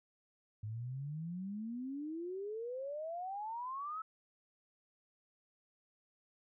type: exponential sweep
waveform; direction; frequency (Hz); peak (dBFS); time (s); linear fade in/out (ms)
sine; up; 103.83 to 1318.5; -39; 0.63-4.02; 5
effects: none